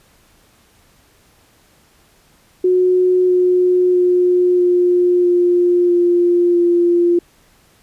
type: tone with pitch steps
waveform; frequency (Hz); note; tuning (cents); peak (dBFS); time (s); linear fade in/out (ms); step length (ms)
sine; 365.4 / 362.2 / 359.1 / 356 / 353 / 349.9 / 346.9; F#4 / F#4 / F4 / F4 / F4 / F4 / F4; -22 / -37 / +48 / +33 / +19 / +3 / -12; -10; 2.64-7.19; 5; 650
effects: pink hiss -53 dBFS RMS until 7.82 s + resampled to 32000 Hz